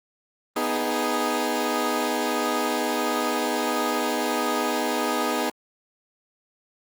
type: chord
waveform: 15% pulse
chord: G# minor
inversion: first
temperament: equal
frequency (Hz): 246.9 / 311.1 / 415.3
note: B3 / D#4 / G#4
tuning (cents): 0 / 0 / 0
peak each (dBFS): -21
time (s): 0.56-5.5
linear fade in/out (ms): 5
effects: Opus 24 kbps